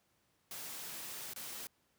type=noise with dropouts; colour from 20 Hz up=white; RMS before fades=-45 dBFS; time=0.51-1.67 s; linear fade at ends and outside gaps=1 ms; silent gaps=1.335-1.361 s; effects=pink hiss -75 dBFS RMS until 1.98 s + high-pass 80 Hz 12 dB/octave